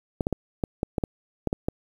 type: clicks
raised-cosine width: 2 ms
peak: -11 dBFS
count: 10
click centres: 0.208 / 0.269 / 0.327 / 0.638 / 0.831 / 0.982 / 1.038 / 1.473 / 1.529 / 1.685 s
effects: 8-bit